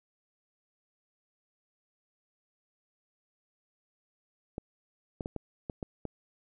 clicks, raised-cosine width 2 ms, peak -22 dBFS, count 7, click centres 4.581 / 5.208 / 5.259 / 5.363 / 5.698 / 5.828 / 6.053 s, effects none

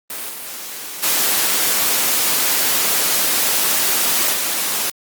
white noise with level steps, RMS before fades -27 / -30 / -17 / -20 dBFS, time 0.1-4.9 s, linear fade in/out 2 ms, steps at 0.29 / 1.02 / 4.32 s, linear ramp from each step 20 ms, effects high-pass 200 Hz 12 dB/octave + Opus 32 kbps

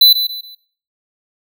square tone with echo, 4000 Hz, B7, 21 cents sharp, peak -5 dBFS, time 0.01-0.13 s, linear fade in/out 5 ms, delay 140 ms, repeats 3, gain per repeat -10 dB, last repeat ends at 0.55 s, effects noise-tail reverb RT60 0.5 s tail -19 dB re dry

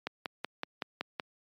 click train, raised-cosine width 0.3 ms, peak -17 dBFS, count 7, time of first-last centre 0.07-1.198 s, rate 5.32 Hz, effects high-pass 200 Hz 12 dB/octave + MP3 96 kbps

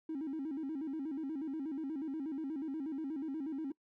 triangle tone with vibrato, 293.7 Hz, D4, in tune, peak -33 dBFS, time 0.09-3.72 s, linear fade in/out 5 ms, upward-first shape square, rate 8.3 Hz, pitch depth 140 cents each way, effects noise-tail reverb RT60 0.1 s tail -26 dB re dry + tanh soft clip ceiling -33 dBFS

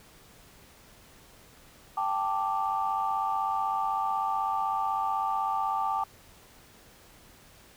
sine chord, G suspended second, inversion none, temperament equal, 784 / 880 / 1174.7 Hz, G5 / A5 / D6, 0 / 0 / 0 cents, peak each -30 dBFS, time 1.97-6.04 s, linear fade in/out 5 ms, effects tanh soft clip ceiling -17 dBFS + pink hiss -55 dBFS RMS until 7.76 s

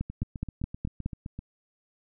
two click trains, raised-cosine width 5 ms, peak -24 / -17 dBFS, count 11 / 6, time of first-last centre 0.1-1.39 / 0.01-1.06 s, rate 7.75 / 4.76 Hz, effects none

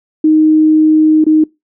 sine tone with dropouts, 311.1 Hz, D#4, in tune, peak -5 dBFS, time 0.24-1.44 s, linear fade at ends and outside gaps 5 ms, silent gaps 1.242-1.265 s, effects noise-tail reverb RT60 0.2 s tail -23 dB re dry

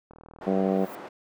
click train, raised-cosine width 1 ms, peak -33 dBFS, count 24, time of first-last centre 0.11-0.689 s, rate 39.7 Hz
white band-pass noise, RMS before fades -41 dBFS, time 0.41-1.09 s, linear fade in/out 10 ms, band 280 to 850 Hz, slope 12 dB/octave
harmonic tone, 95.9 Hz, G2, 37 cents flat, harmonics 2 / 3 / 4 / 5 / 6 / 7 / 8, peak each -25 / -31 / -30 / -29 / -32 / -32 / -36 dBFS, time 0.46-0.86 s, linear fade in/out 20 ms
violet noise with exponential growth, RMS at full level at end -45 dBFS, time 0.56-0.95 s, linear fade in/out 0 ms, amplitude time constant 84 ms
effects none

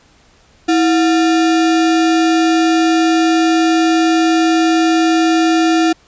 sine tone with sample-and-hold, 325.7 Hz, E4, 21 cents flat, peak -9 dBFS, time 0.68-5.93 s, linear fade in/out 10 ms, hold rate 1050 Hz, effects pink hiss -50 dBFS RMS until 6.07 s + resampled to 16000 Hz

